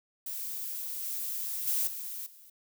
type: noise with level steps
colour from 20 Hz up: violet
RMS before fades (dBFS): -37 / -35 / -29 / -39 / -54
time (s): 0.26-2.5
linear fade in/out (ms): 5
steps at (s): 1.03 / 1.67 / 1.87 / 2.26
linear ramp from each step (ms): 5
effects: none